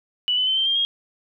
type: tone with pitch steps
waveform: sine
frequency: 2960 / 3017 / 3075 / 3134 / 3195 / 3256 Hz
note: F#7 / F#7 / G7 / G7 / G7 / G#7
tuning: 0 / +33 / -34 / -1 / +32 / -35 cents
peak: -18 dBFS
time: 0.28-0.85 s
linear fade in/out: 0 ms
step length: 95 ms
effects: none